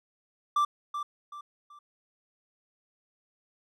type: tone with echo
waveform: triangle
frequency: 1174.7 Hz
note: D6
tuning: in tune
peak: -20 dBFS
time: 0.56-0.65 s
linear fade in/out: 5 ms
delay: 380 ms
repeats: 3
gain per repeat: -9 dB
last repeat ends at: 1.79 s
effects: none